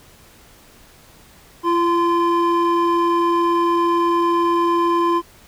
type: tone pair together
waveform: triangle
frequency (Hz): 341.1 / 1032.2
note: F4 / C6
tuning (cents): -41 / -24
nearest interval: octave + perfect fifth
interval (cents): 1917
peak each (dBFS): -14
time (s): 1.63-5.22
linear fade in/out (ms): 50
effects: tanh soft clip ceiling -10 dBFS + pink hiss -48 dBFS RMS until 5.47 s